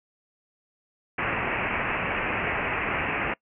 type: low-pass noise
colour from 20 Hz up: white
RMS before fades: -28 dBFS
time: 1.18-3.34 s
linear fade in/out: 5 ms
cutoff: 2700 Hz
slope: 96 dB/octave
effects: noise-tail reverb RT60 0.1 s tail -24 dB re dry